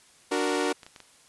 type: chord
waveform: sawtooth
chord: D augmented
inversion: none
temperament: equal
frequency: 293.7 / 370 / 466.2 Hz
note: D4 / F#4 / A#4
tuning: 0 / 0 / 0 cents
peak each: -25 dBFS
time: 0.31-0.73 s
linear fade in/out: 10 ms
type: clicks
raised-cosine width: 0.2 ms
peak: -27 dBFS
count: 7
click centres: 0.523 / 0.562 / 0.661 / 0.832 / 0.865 / 0.962 / 1.003 s
effects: white hiss -57 dBFS RMS until 1.28 s + resampled to 24000 Hz